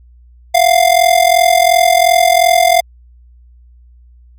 square ring-modulated tone, 698.5 Hz, F5, in tune, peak -5 dBFS, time 0.54-2.81 s, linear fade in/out 10 ms, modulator 21.4 Hz, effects added 60 Hz sine -40 dBFS peak until 4.38 s

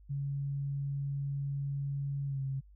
sine tone with pitch glide, 140 to 135.23 Hz, C#3 to C#3, +18 to -43 cents, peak -32 dBFS, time 0.09-2.61 s, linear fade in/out 20 ms, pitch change -61 cents, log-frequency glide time 2.26-2.41 s, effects added 50 Hz sine -54 dBFS peak until 2.75 s

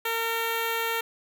5% pulse tone with notch filter, 456.9 Hz, A#4, 35 cents flat, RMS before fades -28 dBFS, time 0.05-1.01 s, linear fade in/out 5 ms, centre 5100 Hz, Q 0.72, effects none

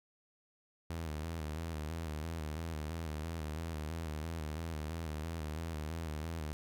sawtooth tone with vibrato, 79.4 Hz, D#2, 36 cents sharp, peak -34 dBFS, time 0.9-6.53 s, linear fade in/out 0 ms, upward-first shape square, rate 3 Hz, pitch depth 70 cents each way, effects none

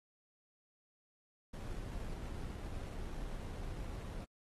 brown noise with sample-and-hold, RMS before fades -43 dBFS, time 1.53-4.25 s, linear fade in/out 10 ms, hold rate 4900 Hz, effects AAC 32 kbps

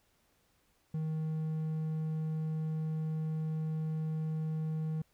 triangle tone, 157.4 Hz, D#3, 20 cents sharp, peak -30 dBFS, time 0.94-5.02 s, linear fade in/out 5 ms, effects pink hiss -72 dBFS RMS until 5.13 s

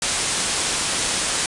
white low-pass noise, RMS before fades -23 dBFS, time 0.02-1.46 s, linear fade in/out 2 ms, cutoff 10000 Hz, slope 96 dB/octave, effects resampled to 24000 Hz

